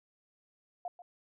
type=tone with echo; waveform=sine; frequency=710 Hz; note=F5; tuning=28 cents sharp; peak=-35 dBFS; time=0.85-0.88 s; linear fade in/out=2 ms; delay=140 ms; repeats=1; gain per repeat=-13 dB; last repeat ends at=1.02 s; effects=none